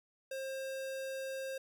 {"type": "tone", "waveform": "square", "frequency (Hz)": 533, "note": "C5", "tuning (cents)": 32, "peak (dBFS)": -39, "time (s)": [0.31, 1.58], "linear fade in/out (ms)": 5, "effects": ["13-bit"]}